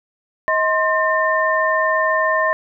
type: tone cluster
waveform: sine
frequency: 633 / 1052 / 1807 Hz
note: D#5 / C6 / A6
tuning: +30 / +9 / +46 cents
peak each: -19 dBFS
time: 0.48-2.53 s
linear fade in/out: 0 ms
effects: none